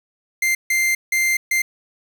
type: tone bursts at uneven times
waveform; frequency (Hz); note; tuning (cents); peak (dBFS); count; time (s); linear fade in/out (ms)
45% pulse; 2093; C7; 0; -16; 4; 0.42-0.55 / 0.7-0.95 / 1.12-1.37 / 1.51-1.62; 5
effects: 7-bit